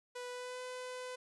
sawtooth tone with pitch glide, 493.9 to 504 Hz, B4 to B4, 0 to +35 cents, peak -38 dBFS, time 0.15-1.16 s, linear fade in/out 10 ms, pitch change +35 cents, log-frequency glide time 0.3-0.61 s, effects resampled to 24000 Hz

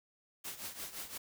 white noise with tremolo, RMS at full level -41 dBFS, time 0.44-1.18 s, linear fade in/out 10 ms, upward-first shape triangle, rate 5.8 Hz, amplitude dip 80%, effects none

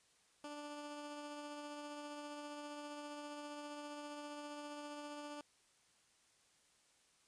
15% pulse tone with tremolo, 293.7 Hz, D4, in tune, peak -39 dBFS, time 0.44-5.41 s, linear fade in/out 2 ms, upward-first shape triangle, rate 15 Hz, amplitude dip 30%, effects white hiss -72 dBFS RMS until 7.27 s + resampled to 22050 Hz

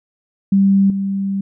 sine tone with level steps, 196 Hz, G3, in tune, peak -9 / -17 dBFS, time 0.52-1.41 s, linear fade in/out 5 ms, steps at 0.9 s, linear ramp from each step 2 ms, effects none

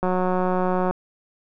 click train, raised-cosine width 1 ms, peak -10 dBFS, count 162, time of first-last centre 0.03-0.91 s, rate 183 Hz, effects none

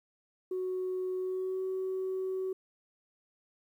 sine tone with pitch glide, 370 to 376.7 Hz, F#4 to F#4, 0 to +31 cents, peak -30 dBFS, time 0.51-2.53 s, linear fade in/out 5 ms, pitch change +31 cents, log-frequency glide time 1.16-1.62 s, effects tanh soft clip ceiling -28 dBFS + 11-bit

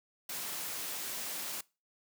white noise, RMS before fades -39 dBFS, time 0.29-1.61 s, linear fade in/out 5 ms, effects noise-tail reverb RT60 0.3 s tail -23 dB re dry + high-pass 150 Hz 12 dB/octave

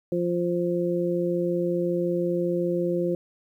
harmonic tone, 174.61 Hz, F3, in tune, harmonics 1 / 2 / 3, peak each -28 / -25 / -28 dBFS, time 0.12-3.15 s, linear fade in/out 2 ms, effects 10-bit

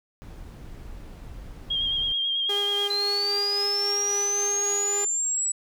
brown noise, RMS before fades -40 dBFS, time 0.22-2.12 s, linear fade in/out 0 ms
sine tone with vibrato, 3228 Hz, G#7, 50 cents flat, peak -23 dBFS, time 1.7-2.88 s, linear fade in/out 10 ms, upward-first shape sine, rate 9.2 Hz, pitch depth 31 cents each way
sawtooth tone with tremolo, 406.6 Hz, G#4, 37 cents flat, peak -25 dBFS, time 2.49-5.05 s, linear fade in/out 5 ms, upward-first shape sine, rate 3.7 Hz, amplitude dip 25%
sine linear sweep, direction up, 4045 to 7880 Hz, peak -23 dBFS, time 2.9-5.52 s, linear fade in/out 5 ms
effects none

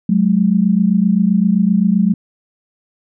sine tone pair together, 185 / 212.7 Hz, F#3 / G#3, 0 / +42 cents, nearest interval major second, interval 242 cents, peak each -13 dBFS, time 0.09-2.14 s, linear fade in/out 5 ms, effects none

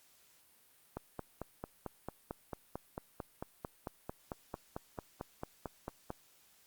click train, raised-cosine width 1 ms, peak -25 dBFS, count 24, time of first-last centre 0.97-6.104 s, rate 4.48 Hz, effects white hiss -66 dBFS RMS until 6.66 s + Opus 48 kbps

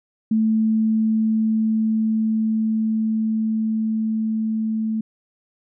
sine tone with level ramp, 220 Hz, A3, in tune, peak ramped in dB -15 to -20 dBFS, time 0.31-5.01 s, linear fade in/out 5 ms, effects none

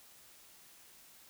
silence, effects white hiss -59 dBFS RMS until 1.29 s

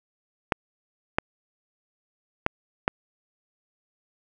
clicks, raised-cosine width 0.5 ms, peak -5 dBFS, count 4, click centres 0.522 / 1.185 / 2.464 / 2.879 s, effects none

